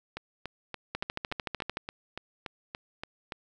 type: two click trains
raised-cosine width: 0.3 ms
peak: -20 / -16 dBFS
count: 12 / 12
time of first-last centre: 0.17-3.322 / 0.95-1.771 s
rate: 3.49 / 13.4 Hz
effects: none